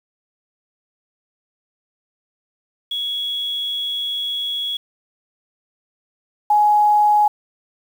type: tone pair in turn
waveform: sine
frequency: 3349 / 837.2 Hz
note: G#7 / G#5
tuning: +14 / +14 cents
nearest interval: 2 octaves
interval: 2400 cents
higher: first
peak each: -21 / -11 dBFS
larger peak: second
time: 2.91-4.77 / 6.5-7.28 s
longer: first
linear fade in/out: 5 ms
effects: 7-bit